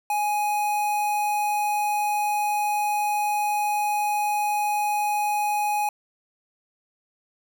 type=tone with notch filter; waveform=square; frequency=834 Hz; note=G#5; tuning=7 cents sharp; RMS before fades=-24 dBFS; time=0.1-5.89 s; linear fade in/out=2 ms; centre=4700 Hz; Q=1.3; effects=none